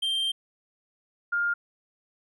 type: tone pair in turn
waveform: triangle / sine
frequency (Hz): 3161 / 1408.1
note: G7 / F6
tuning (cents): +14 / +14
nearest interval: octave + major second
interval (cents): 1400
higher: first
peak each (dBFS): -23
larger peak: neither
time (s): 0.02-0.32 / 1.32-1.54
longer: first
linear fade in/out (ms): 10
effects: none